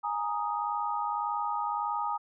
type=chord; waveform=sine; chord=Ab suspended second; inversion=none; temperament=equal; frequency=830.6 / 932.3 / 1244.5 Hz; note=Ab5 / Bb5 / Eb6; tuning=0 / 0 / 0 cents; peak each=-33 dBFS; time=0.03-2.18 s; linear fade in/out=20 ms; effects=none